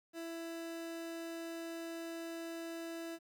30% pulse tone, 332 Hz, E4, 12 cents sharp, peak -39 dBFS, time 0.13-3.19 s, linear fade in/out 50 ms, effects 12-bit

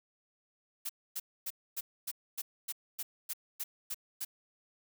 blue noise bursts, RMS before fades -37 dBFS, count 12, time 0.85-4.25 s, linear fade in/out 10 ms, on 45 ms, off 260 ms, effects none

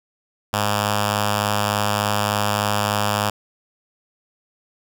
5% pulse tone with notch filter, 103.4 Hz, G#2, 7 cents flat, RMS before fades -21 dBFS, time 0.53-3.3 s, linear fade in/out 5 ms, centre 350 Hz, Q 0.94, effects none

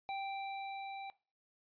square tone with level ramp, 784 Hz, G5, in tune, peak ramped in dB -38 to -44 dBFS, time 0.09-1.1 s, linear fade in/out 0 ms, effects noise-tail reverb RT60 0.3 s tail -17 dB re dry + resampled to 11025 Hz

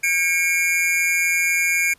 square tone cluster, 1613 / 2202 / 2374 Hz, G6 / C#7 / D7, +49 / -12 / +18 cents, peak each -29 / -21 / -21 dBFS, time 0.03-1.94 s, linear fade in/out 10 ms, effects pink hiss -56 dBFS RMS until 1.98 s + resampled to 32000 Hz

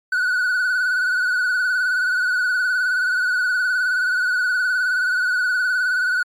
triangle tone with vibrato, 1480 Hz, F#6, in tune, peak -15 dBFS, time 0.12-6.23 s, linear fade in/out 5 ms, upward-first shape sine, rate 19 Hz, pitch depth 53 cents each way, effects MP3 64 kbps

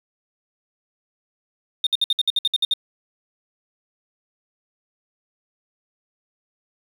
sine tone bursts, 3660 Hz, A#7, 32 cents flat, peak -14 dBFS, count 11, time 1.84-2.737 s, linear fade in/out 2 ms, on 27 ms, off 60 ms, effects tanh soft clip ceiling -13 dBFS + 7-bit

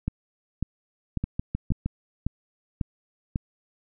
two click trains, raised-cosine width 5 ms, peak -13 / -14 dBFS, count 7 / 5, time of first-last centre 0.08-3.359 / 1.24-1.86 s, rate 1.83 / 6.45 Hz, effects none

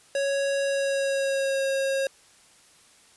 square tone with pitch glide, 554.4 to 541.7 Hz, C#5 to C#5, 0 to -40 cents, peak -24 dBFS, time 0.15-2.07 s, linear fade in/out 2 ms, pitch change -40 cents, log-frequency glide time 0.64-1.64 s, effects white hiss -56 dBFS RMS until 3.16 s + resampled to 24000 Hz

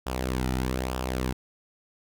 sawtooth tone with flanger, 63.7 Hz, C2, 46 cents flat, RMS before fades -29 dBFS, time 0.06-1.33 s, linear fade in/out 10 ms, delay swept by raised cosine 0.47 to 1.87 ms, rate 1.1 Hz, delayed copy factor -0.55, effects none

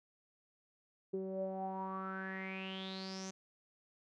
sawtooth tone with low-pass filter sweep, 190.1 Hz, F#3, 47 cents sharp, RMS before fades -42 dBFS, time 1.13-3.31 s, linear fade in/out 10 ms, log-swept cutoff 400 to 6400 Hz, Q 9.2, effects none

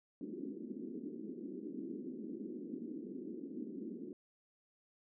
pink band-pass noise, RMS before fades -45 dBFS, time 0.21-4.13 s, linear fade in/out 2 ms, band 210 to 380 Hz, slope 48 dB/octave, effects none

